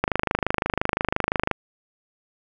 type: click train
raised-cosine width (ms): 0.5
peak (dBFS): -5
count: 39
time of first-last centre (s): 0.04-1.513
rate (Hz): 25.8
effects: none